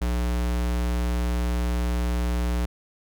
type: tone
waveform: square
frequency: 60 Hz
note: B1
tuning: 49 cents flat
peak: -23 dBFS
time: 0.01-2.66 s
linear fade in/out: 10 ms
effects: none